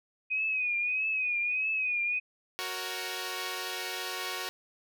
sine tone with vibrato, 2500 Hz, D#7, 8 cents sharp, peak -27 dBFS, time 0.3-2.2 s, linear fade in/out 20 ms, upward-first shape triangle, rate 1.6 Hz, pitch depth 84 cents each way
5% pulse chord, F# major, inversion none, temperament equal, 370 / 466.2 / 554.4 Hz, F#4 / A#4 / C#5, 0 / 0 / 0 cents, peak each -25 / -27 / -30 dBFS, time 2.59-4.49 s, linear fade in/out 0 ms
effects none

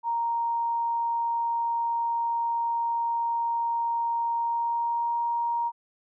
sine tone with pitch glide, 932.3 to 939.3 Hz, A#5 to A#5, 0 to +13 cents, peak -24 dBFS, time 0.03-5.72 s, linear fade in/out 50 ms, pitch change +13 cents, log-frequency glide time 4.37-5.17 s, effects none

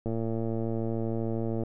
click train, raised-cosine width 2 ms, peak -19 dBFS, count 179, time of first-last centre 0.06-1.635 s, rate 113 Hz, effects none

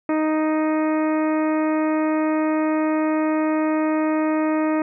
harmonic tone, 311.1 Hz, D#4, in tune, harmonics 1 / 2 / 3 / 4 / 5 / 6 / 7 / 8, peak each -19 / -25 / -30 / -31 / -39 / -36 / -39 / -41 dBFS, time 0.09-4.82 s, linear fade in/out 2 ms, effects none

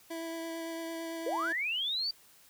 25% pulse tone with vibrato, 329.6 Hz, E4, in tune, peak -33 dBFS, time 0.1-1.53 s, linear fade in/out 10 ms, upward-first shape sine, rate 8.9 Hz, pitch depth 11 cents each way
sine linear sweep, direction up, 415.3 to 4700 Hz, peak -30 dBFS, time 1.26-2.11 s, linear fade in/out 5 ms
effects white hiss -60 dBFS RMS until 2.49 s

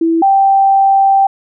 sine tone pair in turn, 329.6 / 782.3 Hz, E4 / G5, 0 / -4 cents, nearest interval octave + minor third, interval 1496 cents, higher second, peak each -9 / -6 dBFS, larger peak second, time 0.01-0.22 / 0.22-1.27 s, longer second, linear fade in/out 5 ms, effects none

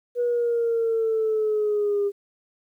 sine linear sweep, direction down, 486.6 to 401.3 Hz, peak -19 dBFS, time 0.15-2.12 s, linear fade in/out 50 ms, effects tanh soft clip ceiling -16 dBFS + 10-bit

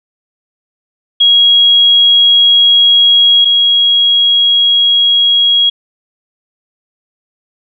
sine tone pair in turn, 3300 / 3300 Hz, G#7 / G#7, -12 / -12 cents, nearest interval unison, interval 0 cents, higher neither, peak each -4 / -6 dBFS, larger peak first, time 1.2-3.45 / 3.45-5.7 s, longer neither, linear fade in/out 10 ms, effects none

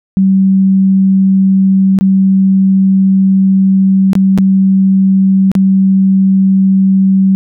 sine tone with dropouts, 191.9 Hz, G3, 37 cents flat, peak -5 dBFS, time 0.17-7.35 s, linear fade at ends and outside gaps 0 ms, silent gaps 1.988-2.01 / 4.132-4.153 / 4.377-4.385 / 5.516-5.552 s, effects none

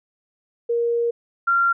sine tone pair in turn, 470 / 1380.2 Hz, A#4 / F6, +14 / -21 cents, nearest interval octave + perfect fifth, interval 1865 cents, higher second, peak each -18 / -15 dBFS, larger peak second, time 0.69-1.11 / 1.47-1.73 s, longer first, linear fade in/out 10 ms, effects none

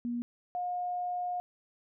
sine tone pair in turn, 239.4 / 715.8 Hz, A#3 / F5, +46 / +42 cents, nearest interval octave + perfect fifth, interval 1896 cents, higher second, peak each -31 / -31 dBFS, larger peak neither, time 0.05-0.22 / 0.55-1.4 s, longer second, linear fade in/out 0 ms, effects none

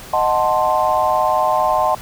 sine chord, D# diminished seventh, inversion none, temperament equal, 622.3 / 740 / 880 / 1046.5 Hz, D#5 / F#5 / A5 / C6, 0 / 0 / 0 / 0 cents, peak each -19 dBFS, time 0.13-1.95 s, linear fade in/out 5 ms, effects pink hiss -36 dBFS RMS until 2.01 s

